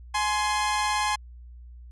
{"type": "tone pair together", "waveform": "sawtooth", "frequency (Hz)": [840.7, 1046.5], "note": ["G#5", "C6"], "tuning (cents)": [21, 0], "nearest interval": "major third", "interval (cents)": 379, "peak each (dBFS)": [-22, -23], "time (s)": [0.14, 1.16], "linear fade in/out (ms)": 10, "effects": ["added 60 Hz sine -42 dBFS peak until 1.91 s", "resampled to 24000 Hz"]}